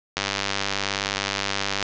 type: click train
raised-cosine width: 0.2 ms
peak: -6 dBFS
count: 165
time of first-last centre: 0.17-1.827 s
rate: 99 Hz
effects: resampled to 16000 Hz + 8-bit